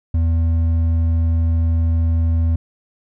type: tone with hard clipping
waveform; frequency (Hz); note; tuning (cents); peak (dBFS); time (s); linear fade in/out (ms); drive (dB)
triangle; 82.4; E2; 0; -15; 0.14-2.56; 5; 8
effects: none